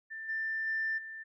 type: tone with level steps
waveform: sine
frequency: 1780 Hz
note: A6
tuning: 20 cents sharp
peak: -39 / -31 / -29 / -41 dBFS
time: 0.1-1.24 s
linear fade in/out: 20 ms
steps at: 0.28 / 0.66 / 0.97 s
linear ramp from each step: 20 ms
effects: tanh soft clip ceiling -25 dBFS